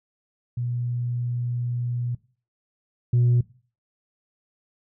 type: tone pair in turn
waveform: sine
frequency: 121.4 / 121.4 Hz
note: B2 / B2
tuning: -29 / -29 cents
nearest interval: unison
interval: 0 cents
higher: neither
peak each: -24 / -14 dBFS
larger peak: second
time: 0.57-2.15 / 3.13-3.41 s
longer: first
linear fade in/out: 5 ms
effects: noise-tail reverb RT60 0.4 s tail -20 dB re dry + tanh soft clip ceiling -14 dBFS